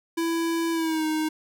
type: tone with pitch glide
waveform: square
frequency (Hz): 332.1 to 311.7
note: E4 to D#4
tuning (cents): +13 to +3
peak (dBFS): -24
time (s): 0.17-1.29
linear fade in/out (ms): 10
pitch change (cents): -110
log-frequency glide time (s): 0.72-1.05
effects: none